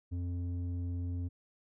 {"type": "tone with low-pass filter", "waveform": "square", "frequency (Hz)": 88.2, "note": "F2", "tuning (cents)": 18, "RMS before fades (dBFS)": -36, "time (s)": [0.11, 1.29], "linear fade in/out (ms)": 20, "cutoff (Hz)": 220, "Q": 1.5, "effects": []}